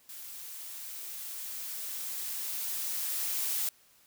blue noise with level ramp, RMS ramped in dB -45 to -31 dBFS, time 0.09-3.69 s, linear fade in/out 2 ms, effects white hiss -63 dBFS RMS until 4.06 s

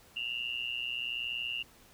sine tone with amplitude modulation, 2794 Hz, F7, in tune, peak -29 dBFS, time 0.16-1.63 s, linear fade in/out 10 ms, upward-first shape sine, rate 121 Hz, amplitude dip 95%, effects pink hiss -59 dBFS RMS until 1.93 s

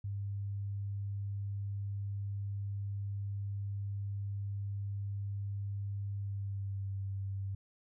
sine tone with pitch glide, 100 to 97.77 Hz, G2 to G2, +35 to -4 cents, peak -35 dBFS, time 0.04-7.55 s, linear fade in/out 5 ms, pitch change -39 cents, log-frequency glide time 6.19-6.92 s, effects none

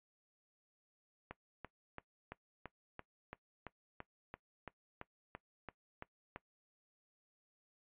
click train, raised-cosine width 0.5 ms, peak -30 dBFS, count 16, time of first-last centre 1.31-6.361 s, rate 2.97 Hz, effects noise-tail reverb RT60 0.1 s tail -19 dB re dry + resampled to 8000 Hz

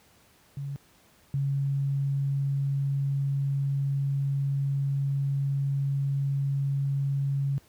sine tone pair in turn, 140 / 138.71 Hz, C#3 / C#3, +18 / +1 cents, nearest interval unison, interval 17 cents, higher first, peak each -31 / -24 dBFS, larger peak second, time 0.57-0.76 / 1.34-7.58 s, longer second, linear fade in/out 0 ms, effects pink hiss -60 dBFS RMS until 7.68 s + high-pass 60 Hz 12 dB/octave

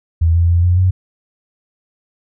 sine tone with pitch steps, 82.5 / 85.1 / 86 / 88.8 / 92.4 Hz, E2 / F2 / F2 / F2 / F#2, +2 / -44 / -26 / +29 / -2 cents, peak -9 dBFS, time 0.21-0.91 s, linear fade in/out 10 ms, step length 140 ms, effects none

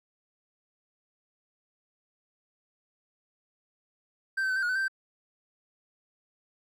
triangle tone with pitch steps, 1564 / 1541 / 1517 / 1566 / 1444 / 1511 / 1567 / 1558 Hz, G6 / G6 / F#6 / G6 / F#6 / F#6 / G6 / G6, -4 / -30 / +43 / -2 / -43 / +36 / -1 / -11 cents, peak -24 dBFS, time 4.37-4.882 s, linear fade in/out 10 ms, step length 64 ms, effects none

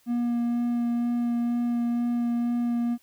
triangle tone with vibrato, 238.3 Hz, A#3, 38 cents sharp, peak -21 dBFS, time 0.06-2.98 s, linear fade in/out 50 ms, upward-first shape sine, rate 2.1 Hz, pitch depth 10 cents each way, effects white hiss -63 dBFS RMS until 3.02 s

